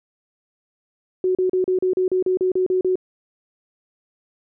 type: tone bursts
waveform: sine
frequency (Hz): 370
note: F#4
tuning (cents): 0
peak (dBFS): -16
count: 12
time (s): 1.24-2.956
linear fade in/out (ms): 2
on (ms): 110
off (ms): 36
effects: none